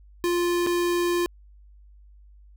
square tone with dropouts, 349.2 Hz, F4, in tune, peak -22 dBFS, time 0.24-1.26 s, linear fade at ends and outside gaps 0 ms, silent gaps 0.664-0.67 s, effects added 50 Hz sine -48 dBFS peak until 2.56 s

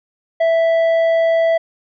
sine tone with tanh clipping, 659.3 Hz, E5, in tune, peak -13 dBFS, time 0.4-1.58 s, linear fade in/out 10 ms, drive 7 dB, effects none

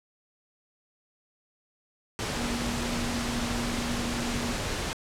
sine tone in noise, 238.5 Hz, A#3, 40 cents sharp, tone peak -32 dBFS, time 2.37-4.53 s, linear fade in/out 0 ms, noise pink, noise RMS -31 dBFS, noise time 2.19-4.93 s, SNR -4 dB, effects low-pass 8000 Hz 12 dB/octave

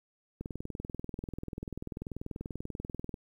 click train, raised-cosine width 3 ms, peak -25 dBFS, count 57, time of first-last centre 0.41-3.142 s, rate 20.5 Hz, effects 10-bit

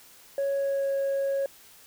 sine tone with pitch glide, 554.4 to 549.9 Hz, C#5 to C#5, 0 to -14 cents, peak -22 dBFS, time 0.38-1.46 s, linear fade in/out 2 ms, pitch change -14 cents, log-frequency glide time 0.56-0.88 s, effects tanh soft clip ceiling -23 dBFS + white hiss -53 dBFS RMS until 1.86 s

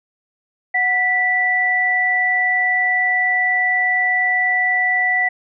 sine tone pair together, 736.2 / 1968 Hz, F#5 / B6, -9 / -7 cents, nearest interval octave + perfect fourth, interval 1702 cents, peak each -22 / -15 dBFS, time 0.74-5.29 s, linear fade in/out 10 ms, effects none

